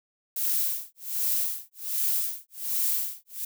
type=noise with tremolo; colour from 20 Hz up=violet; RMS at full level=-25 dBFS; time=0.36-3.45 s; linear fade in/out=5 ms; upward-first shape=sine; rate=1.3 Hz; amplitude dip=100%; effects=none